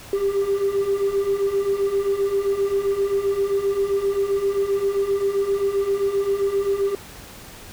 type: beating tone pair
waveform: triangle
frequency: 391 / 398.6 Hz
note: G4 / G4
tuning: -4 / +29 cents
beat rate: 7.6 Hz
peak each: -21 / -17 dBFS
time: 0.13-6.95 s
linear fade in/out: 2 ms
effects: tanh soft clip ceiling -14 dBFS + pink hiss -41 dBFS RMS until 7.72 s